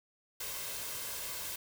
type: noise with comb filter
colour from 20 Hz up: white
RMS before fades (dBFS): -40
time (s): 0.4-1.56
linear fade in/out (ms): 5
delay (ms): 1.9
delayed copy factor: +0.5
effects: none